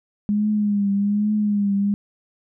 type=tone with vibrato; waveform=sine; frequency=205.4 Hz; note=G#3; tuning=19 cents flat; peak=-17 dBFS; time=0.29-1.94 s; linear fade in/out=0 ms; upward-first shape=triangle; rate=1.2 Hz; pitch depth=64 cents each way; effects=none